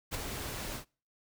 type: noise with ADSR envelope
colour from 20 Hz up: pink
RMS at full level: -33 dBFS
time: 0.11-0.85 s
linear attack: 36 ms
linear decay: 9 ms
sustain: -6 dB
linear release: 99 ms
effects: noise-tail reverb RT60 0.4 s tail -26 dB re dry